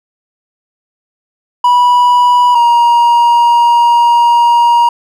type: tone pair in turn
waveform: triangle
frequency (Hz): 978 / 946.9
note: B5 / A#5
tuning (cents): -17 / +27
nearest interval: minor second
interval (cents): 56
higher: first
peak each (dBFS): -3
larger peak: neither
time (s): 1.64-2.55 / 2.55-4.89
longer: second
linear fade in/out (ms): 5
effects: none